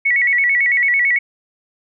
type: tone with vibrato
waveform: sine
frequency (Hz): 2073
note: C7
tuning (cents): -17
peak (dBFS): -12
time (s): 0.05-1.19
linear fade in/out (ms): 10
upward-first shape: square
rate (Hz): 9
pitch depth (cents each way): 110
effects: none